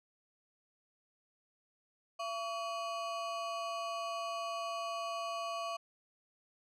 square ring-modulated tone, 905 Hz, A5, 48 cents sharp, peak -34 dBFS, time 2.19-5.77 s, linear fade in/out 10 ms, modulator 228 Hz, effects low-pass 6000 Hz 12 dB/octave

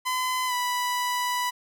sawtooth tone with pitch glide, 1017 to 986.9 Hz, C6 to B5, -50 to -2 cents, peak -21 dBFS, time 0.05-1.51 s, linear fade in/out 20 ms, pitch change -52 cents, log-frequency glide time 0.47-0.53 s, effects none

